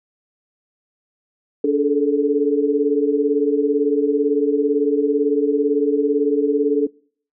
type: tone cluster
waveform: sine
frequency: 288.4 / 425.4 / 443.3 Hz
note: D4 / G#4 / A4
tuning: -31 / +42 / +13 cents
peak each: -19 dBFS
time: 1.64-6.87 s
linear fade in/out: 5 ms
effects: noise-tail reverb RT60 0.5 s tail -23 dB re dry